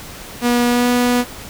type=tone with pitch glide; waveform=sawtooth; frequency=241.6 to 244.8 Hz; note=B3 to B3; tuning=-38 to -15 cents; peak=-9 dBFS; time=0.41-1.25 s; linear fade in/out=50 ms; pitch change=+23 cents; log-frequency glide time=0.68-0.88 s; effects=pink hiss -34 dBFS RMS until 1.49 s